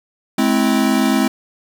square chord, Ab augmented, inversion none, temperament equal with one note detuned, 213.1 / 261.6 / 329.6 Hz, Ab3 / C4 / E4, +45 / 0 / 0 cents, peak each -18 / -17 / -21 dBFS, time 0.38-1.28 s, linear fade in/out 5 ms, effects 8-bit

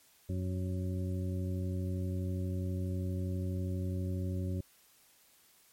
harmonic tone, 92.3 Hz, F#2, 4 cents flat, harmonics 1 / 2 / 3 / 4 / 6, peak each -33 / -39 / -43 / -45 / -49 dBFS, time 0.29-4.61 s, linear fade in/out 5 ms, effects white hiss -64 dBFS RMS until 5.72 s + MP3 64 kbps

